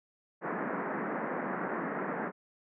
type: band-pass noise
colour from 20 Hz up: pink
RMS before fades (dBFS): -35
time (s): 0.41-2.32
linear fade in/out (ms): 50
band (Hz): 170 to 1900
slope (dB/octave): 48
effects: none